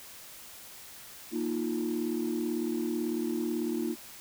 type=chord; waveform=sine; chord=Bb suspended fourth; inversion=none; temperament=equal; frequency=233.1 / 311.1 / 349.2 Hz; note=Bb3 / Eb4 / F4; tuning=0 / 0 / 0 cents; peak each=-32 dBFS; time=1.31-3.96 s; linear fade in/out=50 ms; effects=tanh soft clip ceiling -23 dBFS + white hiss -48 dBFS RMS until 4.2 s